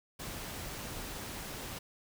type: noise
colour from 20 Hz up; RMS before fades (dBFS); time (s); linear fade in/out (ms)
pink; -42; 0.19-1.79; 10
effects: none